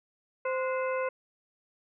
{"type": "harmonic tone with a mistuned harmonic", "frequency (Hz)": 519, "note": "C5", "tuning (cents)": -14, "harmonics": [1, 2, 3, 4, 5], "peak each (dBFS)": [-29, -35, -39, -41, -43], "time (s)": [0.45, 1.09], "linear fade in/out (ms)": 5, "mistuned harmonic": 3, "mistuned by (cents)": -110, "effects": []}